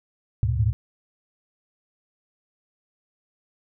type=tone cluster; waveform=sine; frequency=74.2 / 103.5 / 108.3 / 119.7 Hz; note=D2 / G#2 / A2 / A#2; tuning=+18 / -5 / -27 / +46 cents; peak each=-25 dBFS; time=0.43-0.73 s; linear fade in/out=0 ms; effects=none